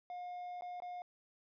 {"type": "tone with dropouts", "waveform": "triangle", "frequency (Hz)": 715, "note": "F5", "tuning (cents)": 41, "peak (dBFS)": -40, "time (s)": [0.1, 1.02], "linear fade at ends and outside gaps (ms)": 1, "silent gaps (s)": [[0.61, 0.621], [0.802, 0.821]], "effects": ["resampled to 11025 Hz"]}